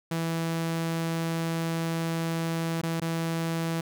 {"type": "tone with dropouts", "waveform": "sawtooth", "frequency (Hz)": 164.81, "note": "E3", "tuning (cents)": 0, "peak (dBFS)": -23, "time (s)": [0.11, 3.81], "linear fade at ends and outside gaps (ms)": 5, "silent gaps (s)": [[2.815, 2.832], [3.001, 3.017]], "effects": []}